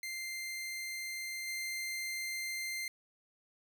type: tone with level steps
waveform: sawtooth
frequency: 2091 Hz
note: C7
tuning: 2 cents flat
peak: -35 / -33 dBFS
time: 0.03-2.88 s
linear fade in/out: 2 ms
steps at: 1.47 s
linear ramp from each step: 10 ms
effects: none